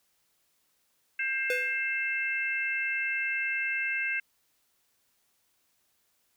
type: harmonic tone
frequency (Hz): 530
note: C5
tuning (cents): +22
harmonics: 3 / 4 / 5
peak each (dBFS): -32 / -32 / -32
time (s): 1.19-4.2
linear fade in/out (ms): 5
type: tone with exponential decay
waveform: square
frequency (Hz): 498.9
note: B4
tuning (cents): +17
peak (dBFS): -27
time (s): 1.5-1.81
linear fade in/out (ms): 2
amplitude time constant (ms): 67
effects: white hiss -72 dBFS RMS until 6.36 s